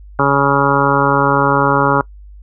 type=harmonic tone; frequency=139.7 Hz; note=C#3; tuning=14 cents sharp; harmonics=1 / 2 / 3 / 4 / 6 / 7 / 8 / 9 / 10; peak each=-19 / -19 / -19 / -19 / -19 / -19 / -19 / -19 / -19 dBFS; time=0.19-2.01 s; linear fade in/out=2 ms; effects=noise-tail reverb RT60 0.1 s tail -23 dB re dry + added 50 Hz sine -34 dBFS peak until 2.42 s